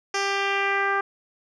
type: tone with low-pass filter sweep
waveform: 10% pulse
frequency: 396 Hz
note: G4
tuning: 18 cents sharp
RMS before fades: -24 dBFS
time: 0.14-1.01 s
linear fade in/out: 5 ms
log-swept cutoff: 5700 to 1400 Hz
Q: 2
effects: none